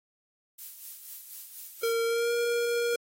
violet noise with tremolo, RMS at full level -40 dBFS, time 0.58-1.93 s, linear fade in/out 10 ms, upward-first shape sine, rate 4.1 Hz, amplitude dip 50%
square tone with pitch glide, 460.2 to 473.1 Hz, A#4 to A#4, -22 to +26 cents, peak -26 dBFS, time 1.83-2.96 s, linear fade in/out 5 ms, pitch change +48 cents, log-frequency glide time 2.05-2.33 s
effects AAC 48 kbps

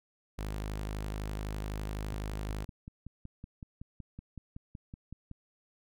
sawtooth tone, 51.91 Hz, G#1, in tune, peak -31 dBFS, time 0.38-2.65 s, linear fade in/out 10 ms
click train, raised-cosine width 5 ms, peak -31 dBFS, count 18, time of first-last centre 2.13-5.314 s, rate 5.34 Hz
effects none

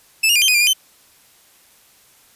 sawtooth tone with pitch steps, 2628 / 2842 / 2413 / 3137 / 2490 / 2384 / 2438 / 3076 Hz, E7 / F7 / D7 / G7 / D#7 / D7 / D#7 / G7, -6 / +30 / +46 / +1 / +1 / +25 / -36 / -33 cents, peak -9 dBFS, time 0.23-0.734 s, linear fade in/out 10 ms, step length 63 ms, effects white hiss -52 dBFS RMS until 2.35 s + resampled to 32000 Hz

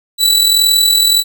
sawtooth tone with amplitude modulation, 3951 Hz, B7, in tune, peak -3 dBFS, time 0.18-1.24 s, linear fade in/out 50 ms, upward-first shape sine, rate 41.6 Hz, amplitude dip 50%, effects none

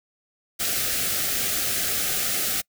white band-stop noise, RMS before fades -25 dBFS, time 0.59-2.62 s, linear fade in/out 20 ms, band 790 to 1200 Hz, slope 96 dB/octave, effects noise-tail reverb RT60 0.1 s tail -26 dB re dry

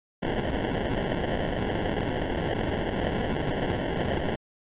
violet noise with sample-and-hold, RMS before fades -28 dBFS, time 0.22-4.36 s, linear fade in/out 10 ms, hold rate 1225 Hz, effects resampled to 8000 Hz

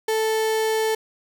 35% pulse tone, 440 Hz, A4, in tune, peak -18 dBFS, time 0.08-0.95 s, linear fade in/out 5 ms, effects none

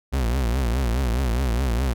40% pulse tone with vibrato, 61.74 Hz, B1, in tune, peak -19 dBFS, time 0.12-1.94 s, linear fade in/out 20 ms, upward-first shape triangle, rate 4.8 Hz, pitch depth 210 cents each way, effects none

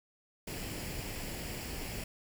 pink noise with comb filter, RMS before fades -40 dBFS, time 0.47-2.04 s, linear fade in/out 5 ms, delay 0.4 ms, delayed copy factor +0.5, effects none

